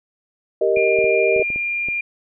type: chord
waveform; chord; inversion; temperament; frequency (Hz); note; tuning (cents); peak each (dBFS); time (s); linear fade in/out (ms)
sine; Eb major; first; equal; 392 / 466.2 / 622.3; G4 / Bb4 / Eb5; 0 / 0 / 0; -19; 0.61-1.43; 5
type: tone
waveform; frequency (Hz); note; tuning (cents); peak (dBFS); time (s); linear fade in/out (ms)
sine; 2400; D7; +37; -20; 0.76-2.01; 5
type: clicks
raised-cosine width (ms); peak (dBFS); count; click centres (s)
2; -21; 8; 0.771 / 0.988 / 1.043 / 1.363 / 1.397 / 1.503 / 1.56 / 1.886
effects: none